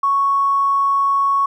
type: tone with tanh clipping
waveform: triangle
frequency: 1108.7 Hz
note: C#6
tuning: in tune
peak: -13 dBFS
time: 0.03-1.46 s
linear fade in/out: 5 ms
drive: 3 dB
effects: none